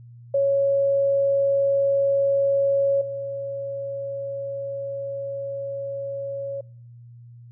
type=tone with level steps; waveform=sine; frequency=554.4 Hz; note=C#5; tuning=in tune; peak=-17 / -27 dBFS; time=0.34-6.61 s; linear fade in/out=5 ms; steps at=3.01 s; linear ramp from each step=5 ms; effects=noise-tail reverb RT60 0.7 s tail -26 dB re dry + added 119 Hz sine -42 dBFS peak until 7.51 s